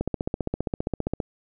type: click train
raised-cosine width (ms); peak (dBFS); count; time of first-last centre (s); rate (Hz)
2; -12; 19; 0.01-1.202; 15.1
effects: none